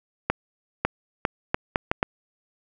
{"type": "accelerating click train", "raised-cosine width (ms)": 0.5, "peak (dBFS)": -5, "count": 7, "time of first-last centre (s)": [0.3, 2.029], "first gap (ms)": 550, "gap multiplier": 0.73, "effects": []}